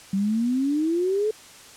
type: exponential sweep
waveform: sine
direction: up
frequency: 190.1 to 440 Hz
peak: -20 dBFS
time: 0.13-1.31 s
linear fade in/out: 5 ms
effects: white hiss -46 dBFS RMS until 1.76 s + low-pass 9000 Hz 12 dB/octave